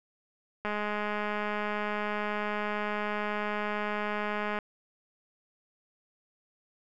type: click train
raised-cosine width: 0.5 ms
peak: -18 dBFS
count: 824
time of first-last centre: 0.65-4.588 s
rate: 209 Hz
effects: none

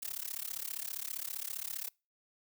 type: noise with amplitude modulation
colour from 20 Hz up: blue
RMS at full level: -36 dBFS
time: 0.02-1.89 s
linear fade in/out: 10 ms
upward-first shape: sine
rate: 35.1 Hz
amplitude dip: 100%
effects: noise-tail reverb RT60 0.3 s tail -26 dB re dry

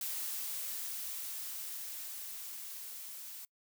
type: noise with level ramp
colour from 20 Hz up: blue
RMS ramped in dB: -38 to -47 dBFS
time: 0.01-3.45 s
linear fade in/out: 2 ms
effects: noise-tail reverb RT60 0.1 s tail -25 dB re dry

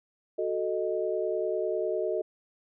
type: chord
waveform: sine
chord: D# diminished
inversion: first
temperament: equal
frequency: 370 / 440 / 622.3 Hz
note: F#4 / A4 / D#5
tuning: 0 / 0 / 0 cents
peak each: -31 dBFS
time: 0.38-2.22 s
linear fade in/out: 10 ms
effects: none

